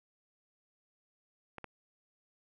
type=clicks; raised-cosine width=0.5 ms; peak=-28 / -27 dBFS; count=2; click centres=1.583 / 1.643 s; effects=none

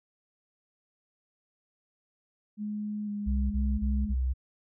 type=tone with vibrato; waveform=sine; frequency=207.7 Hz; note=G#3; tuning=in tune; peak=-31 dBFS; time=2.57-4.15 s; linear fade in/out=50 ms; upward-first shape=square; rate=0.99 Hz; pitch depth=17 cents each way
type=tone bursts; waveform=sine; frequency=64 Hz; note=C2; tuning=38 cents flat; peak=-25 dBFS; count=4; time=3.26-4.338 s; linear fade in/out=20 ms; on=250 ms; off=26 ms
effects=none

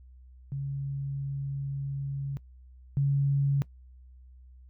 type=tone pair in turn; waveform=sine; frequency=138.59 / 139.63 Hz; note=C#3 / C#3; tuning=0 / +13 cents; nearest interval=unison; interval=13 cents; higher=second; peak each=-30 / -22 dBFS; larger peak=second; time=0.52-2.37 / 2.97-3.62 s; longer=first; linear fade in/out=0 ms; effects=noise-tail reverb RT60 0.1 s tail -21 dB re dry + added 63 Hz sine -49 dBFS peak until 4.69 s

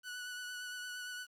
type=tone with vibrato; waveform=sawtooth; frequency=1480 Hz; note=F#6; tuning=in tune; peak=-38 dBFS; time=0.03-1.27 s; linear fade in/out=50 ms; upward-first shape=triangle; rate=8.7 Hz; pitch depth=22 cents each way; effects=low-pass 12000 Hz 12 dB/octave + 11-bit

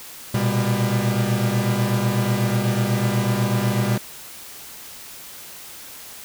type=tone cluster; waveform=45% pulse; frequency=116.8 / 124.9 / 199.7 Hz; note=A#2 / B2 / G3; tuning=+4 / +20 / +32 cents; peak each=-23 dBFS; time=0.34-3.98 s; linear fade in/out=5 ms; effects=white hiss -39 dBFS RMS until 6.24 s

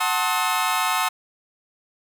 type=chord; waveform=sawtooth; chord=F# diminished seventh; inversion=none; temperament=just; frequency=740 / 888 / 1065.6 / 1278.7 Hz; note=F#5 / A5 / C6 / Eb6; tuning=0 / +16 / +31 / +47 cents; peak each=-23 / -22 / -22 / -21 dBFS; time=0-1.09 s; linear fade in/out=10 ms; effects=none

